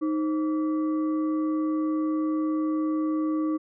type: tone with frequency modulation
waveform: sine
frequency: 311.1 Hz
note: D#4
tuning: in tune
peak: -23 dBFS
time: 0.01-3.58 s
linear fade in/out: 20 ms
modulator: 839 Hz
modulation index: 0.37
effects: none